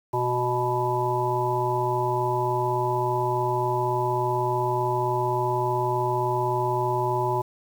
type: harmonic tone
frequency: 123.47 Hz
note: B2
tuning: in tune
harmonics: 1 / 3 / 5 / 7 / 8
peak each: -29 / -27 / -32 / -27 / -28 dBFS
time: 0.13-7.42 s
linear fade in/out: 10 ms
effects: 8-bit